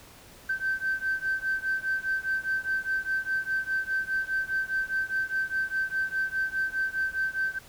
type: beating tone pair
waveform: sine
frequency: 1549 / 1553.9 Hz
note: G6 / G6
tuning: -21 / -16 cents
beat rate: 4.9 Hz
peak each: -28 / -29 dBFS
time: 0.49-7.59 s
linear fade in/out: 10 ms
effects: tanh soft clip ceiling -20 dBFS + pink hiss -51 dBFS RMS until 7.68 s